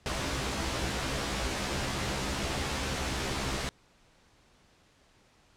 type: noise with comb filter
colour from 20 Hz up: pink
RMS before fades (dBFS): -32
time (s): 0.06-3.69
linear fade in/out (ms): 0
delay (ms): 15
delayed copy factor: +0.95
effects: pink hiss -63 dBFS RMS until 5.56 s + low-pass 7000 Hz 12 dB/octave